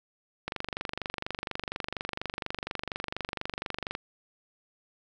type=click train; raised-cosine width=0.3 ms; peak=-16 dBFS; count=85; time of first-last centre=0.48-3.951 s; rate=24.2 Hz; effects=none